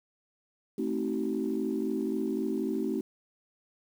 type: chord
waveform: sine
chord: A diminished seventh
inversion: none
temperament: just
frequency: 220 / 264 / 316.8 / 380.2 Hz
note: A3 / C4 / Eb4 / Gb4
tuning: 0 / +16 / +31 / +47 cents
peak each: -33 dBFS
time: 0.78-3.01 s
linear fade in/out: 5 ms
effects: tanh soft clip ceiling -19 dBFS + 9-bit